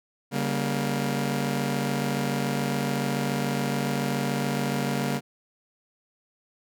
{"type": "chord", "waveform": "sawtooth", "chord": "G diminished", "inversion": "second", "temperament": "just", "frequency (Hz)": [141.12, 196, 235.2], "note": ["Db3", "G3", "Bb3"], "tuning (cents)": [31, 0, 16], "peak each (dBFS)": [-25, -27, -25], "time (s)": [0.31, 5.21], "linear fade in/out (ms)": 50, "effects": []}